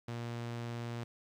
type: tone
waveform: sawtooth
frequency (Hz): 118.2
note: A#2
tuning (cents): +24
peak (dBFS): -34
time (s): 0.08-1.04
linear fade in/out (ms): 5
effects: low-pass 6000 Hz 12 dB/octave + 11-bit